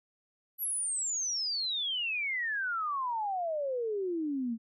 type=exponential sweep; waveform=sine; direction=down; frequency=11980 to 220 Hz; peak=-30 dBFS; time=0.58-4.58 s; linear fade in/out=50 ms; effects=none